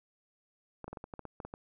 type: clicks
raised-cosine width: 1 ms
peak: -28 dBFS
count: 11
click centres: 0.843 / 0.88 / 0.93 / 0.972 / 1.041 / 1.138 / 1.193 / 1.253 / 1.402 / 1.45 / 1.539 s
effects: none